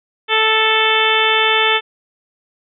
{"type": "harmonic tone", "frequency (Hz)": 439.6, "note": "A4", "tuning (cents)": -2, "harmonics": [1, 2, 3, 4, 5, 6, 7, 8], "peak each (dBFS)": [-20, -20, -20, -20, -20, -20, -20, -20], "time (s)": [0.28, 1.81], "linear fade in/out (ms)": 50, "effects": []}